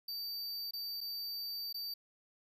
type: tone with dropouts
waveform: square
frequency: 4629 Hz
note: D8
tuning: 26 cents flat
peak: -39 dBFS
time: 0.08-1.94 s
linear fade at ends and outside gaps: 5 ms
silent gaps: 0.71-0.734 / 1.007-1.011 / 1.728-1.743 s
effects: none